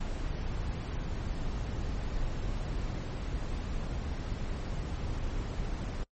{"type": "noise", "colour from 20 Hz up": "brown", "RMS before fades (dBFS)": -34, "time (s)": [0, 6.04], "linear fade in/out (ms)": 10, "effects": ["noise-tail reverb RT60 0.1 s tail -23 dB re dry", "MP3 32 kbps"]}